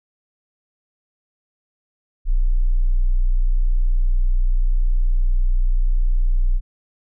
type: tone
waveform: sine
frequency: 30.43 Hz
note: B0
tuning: 25 cents flat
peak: -13 dBFS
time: 2.25-6.61 s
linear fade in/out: 50 ms
effects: none